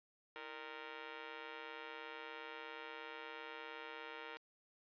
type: tone with amplitude modulation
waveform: 10% pulse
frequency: 464.1 Hz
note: A#4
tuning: 8 cents flat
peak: -35 dBFS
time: 0.36-4.37 s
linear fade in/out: 0 ms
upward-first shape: sine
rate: 137 Hz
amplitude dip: 95%
effects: resampled to 11025 Hz